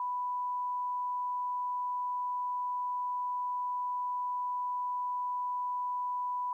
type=tone; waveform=sine; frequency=990 Hz; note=B5; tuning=4 cents sharp; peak=-31 dBFS; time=0-6.53 s; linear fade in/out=2 ms; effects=12-bit